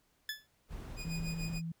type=tone with exponential decay; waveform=20% pulse; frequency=1729 Hz; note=A6; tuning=31 cents flat; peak=-28 dBFS; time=0.29-0.47 s; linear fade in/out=2 ms; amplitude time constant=37 ms
type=noise; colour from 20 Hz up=brown; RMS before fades=-43 dBFS; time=0.68-1.61 s; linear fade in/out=50 ms
type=tone with tremolo; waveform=20% pulse; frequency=2472 Hz; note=D#7; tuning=12 cents flat; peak=-36 dBFS; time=0.96-1.62 s; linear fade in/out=50 ms; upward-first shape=sine; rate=6.8 Hz; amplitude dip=80%
type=tone; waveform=sine; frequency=165.1 Hz; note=E3; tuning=3 cents sharp; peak=-36 dBFS; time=1.05-1.72 s; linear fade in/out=5 ms
effects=pink hiss -73 dBFS RMS until 1.8 s